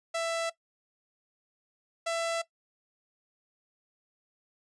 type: tone pair in turn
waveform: sawtooth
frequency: 664 / 667.2 Hz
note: E5 / E5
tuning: +12 / +21 cents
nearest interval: unison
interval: 9 cents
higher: second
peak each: -25 dBFS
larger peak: neither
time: 0.14-0.5 / 2.06-2.42 s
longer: neither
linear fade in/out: 10 ms
effects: noise-tail reverb RT60 0.1 s tail -17 dB re dry + resampled to 22050 Hz